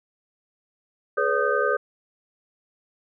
sine tone cluster, 422.4 / 493.3 / 564 / 1234 / 1545 Hz, G#4 / B4 / C#5 / D#6 / G6, +29 / -2 / +30 / -15 / -26 cents, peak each -26 dBFS, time 1.17-1.77 s, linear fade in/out 10 ms, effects none

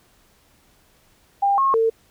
sine tone with pitch steps, 799 / 1083 / 451.1 Hz, G5 / C#6 / A4, +33 / -41 / +43 cents, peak -15 dBFS, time 1.42-1.9 s, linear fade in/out 10 ms, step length 160 ms, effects pink hiss -58 dBFS RMS until 2.1 s

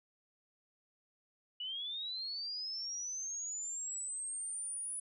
sine linear sweep, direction up, 2914 to 9956 Hz, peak -38 dBFS, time 1.6-5 s, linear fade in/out 5 ms, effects none

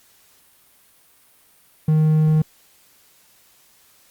triangle tone, 155.56 Hz, D#3, in tune, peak -11 dBFS, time 1.88-2.42 s, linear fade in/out 5 ms, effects white hiss -55 dBFS RMS until 4.1 s + Opus 48 kbps

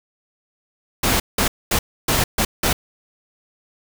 pink noise bursts at uneven times, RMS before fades -18 dBFS, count 6, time 1.03-1.2 / 1.38-1.48 / 1.71-1.79 / 2.08-2.24 / 2.38-2.45 / 2.63-2.73 s, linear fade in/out 5 ms, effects none

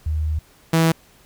sine / sawtooth tone pair in turn, 77.4 / 163.3 Hz, D#2 / E3, -9 / -16 cents, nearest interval octave + minor second, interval 1293 cents, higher second, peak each -19 / -10 dBFS, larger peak second, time 0.06-0.39 / 0.73-0.92 s, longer first, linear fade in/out 5 ms, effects pink hiss -53 dBFS RMS until 1.25 s

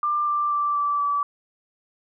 sine tone with pitch steps, 1190 / 1180.4 / 1170.9 / 1161.5 / 1152.1 Hz, D6 / D6 / D6 / D6 / D6, +22 / +8 / -6 / -20 / -34 cents, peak -20 dBFS, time 0.03-1.23 s, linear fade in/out 2 ms, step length 240 ms, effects none

